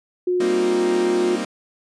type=tone with pitch glide; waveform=sine; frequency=360.5 to 357.6 Hz; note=F#4 to F4; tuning=-45 to +41 cents; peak=-17 dBFS; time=0.27-1.36 s; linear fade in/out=5 ms; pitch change=-14 cents; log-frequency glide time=0.54-0.86 s
type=chord; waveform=sawtooth; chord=C minor seventh; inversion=second; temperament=equal; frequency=196 / 233.1 / 261.6 / 311.1 Hz; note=G3 / Bb3 / C4 / Eb4; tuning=0 / 0 / 0 / 0 cents; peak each=-27 / -23 / -25 / -26 dBFS; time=0.4-1.45 s; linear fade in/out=5 ms
effects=resampled to 22050 Hz